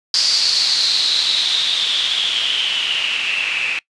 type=noise with low-pass filter sweep; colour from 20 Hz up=blue; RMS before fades=-18 dBFS; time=0.14-3.79 s; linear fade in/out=2 ms; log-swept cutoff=4800 to 2500 Hz; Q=8.4; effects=noise-tail reverb RT60 0.1 s tail -23 dB re dry + resampled to 22050 Hz